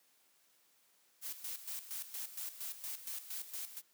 blue noise with tremolo, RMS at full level -42 dBFS, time 1.21-3.82 s, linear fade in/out 50 ms, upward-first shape square, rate 4.3 Hz, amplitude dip 70%, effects white hiss -71 dBFS RMS until 3.93 s + high-pass 200 Hz 12 dB/octave

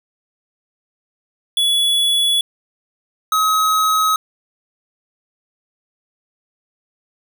square tone pair in turn, 3400 / 1273.6 Hz, G#7 / D#6, +40 / +40 cents, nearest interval octave + perfect fourth, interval 1700 cents, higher first, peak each -14 / -14 dBFS, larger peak neither, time 1.57-2.41 / 3.32-4.16 s, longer neither, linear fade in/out 2 ms, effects none

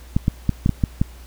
clicks, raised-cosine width 5 ms, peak -4 dBFS, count 7, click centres 0.165 / 0.281 / 0.493 / 0.661 / 0.693 / 0.838 / 1.015 s, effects added 60 Hz sine -39 dBFS peak until 1.26 s + pink hiss -48 dBFS RMS until 1.26 s

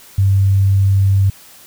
sine tone, 97.6 Hz, G2, 7 cents flat, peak -9 dBFS, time 0.18-1.3 s, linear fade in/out 5 ms, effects white hiss -42 dBFS RMS until 1.66 s

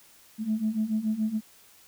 sine beating tone pair, 213.2 / 220.2 Hz, G#3 / A3, +46 / +2 cents, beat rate 7 Hz, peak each -29 / -26 dBFS, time 0.38-1.41 s, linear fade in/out 50 ms, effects tanh soft clip ceiling -18 dBFS + white hiss -56 dBFS RMS until 1.87 s

